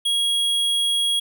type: tone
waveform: square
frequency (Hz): 3300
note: G#7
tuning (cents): -12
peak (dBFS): -19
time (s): 0.05-1.2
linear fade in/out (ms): 10
effects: none